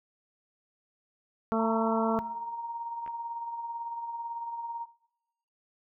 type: harmonic tone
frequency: 223.9 Hz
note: A3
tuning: 30 cents sharp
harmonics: 1 / 2 / 3 / 4 / 5 / 6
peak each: -28 / -31 / -33 / -34 / -35 / -36 dBFS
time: 1.52-2.19 s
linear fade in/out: 0 ms
type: tone with tremolo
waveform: sine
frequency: 932.3 Hz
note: A#5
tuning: in tune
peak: -31 dBFS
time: 1.58-4.86 s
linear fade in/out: 20 ms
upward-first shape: triangle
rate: 18 Hz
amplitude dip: 50%
type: clicks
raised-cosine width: 0.5 ms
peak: -33 dBFS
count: 2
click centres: 3.063 / 3.077 s
effects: noise-tail reverb RT60 0.9 s tail -19 dB re dry